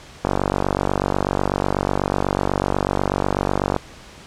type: click train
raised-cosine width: 1 ms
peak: -4 dBFS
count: 170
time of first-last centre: 0.25-3.764 s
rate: 48.1 Hz
effects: pink hiss -42 dBFS RMS until 4.26 s + low-pass 7000 Hz 12 dB/octave